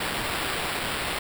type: noise with sample-and-hold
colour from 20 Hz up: white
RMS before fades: -29 dBFS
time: 0-1.19 s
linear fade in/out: 5 ms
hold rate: 6300 Hz
effects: none